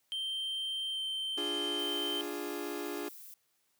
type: tone with pitch glide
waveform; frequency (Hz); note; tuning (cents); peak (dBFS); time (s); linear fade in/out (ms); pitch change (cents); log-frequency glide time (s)
triangle; 3136 to 3114; G7 to G7; 0 to -12; -32; 0.12-2.21; 0; -12; 0.92-0.99
type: chord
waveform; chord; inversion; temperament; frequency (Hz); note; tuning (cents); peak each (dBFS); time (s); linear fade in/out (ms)
40% pulse; D diminished; none; equal; 293.7 / 349.2 / 415.3; D4 / F4 / Ab4; 0 / 0 / 0; -40; 1.37-3.09; 10
type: noise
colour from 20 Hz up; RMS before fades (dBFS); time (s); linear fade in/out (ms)
violet; -50; 1.79-3.34; 0
effects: white hiss -75 dBFS RMS until 3.79 s + high-pass 80 Hz 12 dB/octave